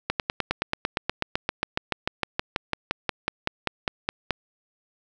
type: slowing click train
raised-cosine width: 0.3 ms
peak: -7 dBFS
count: 29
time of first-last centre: 0.1-4.307 s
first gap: 98 ms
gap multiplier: 1.03
effects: none